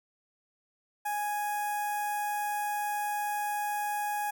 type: tone with notch filter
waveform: sawtooth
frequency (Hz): 830.6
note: G#5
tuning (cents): 0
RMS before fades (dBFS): -32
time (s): 1.05-4.31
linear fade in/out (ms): 10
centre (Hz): 4000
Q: 0.55
effects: none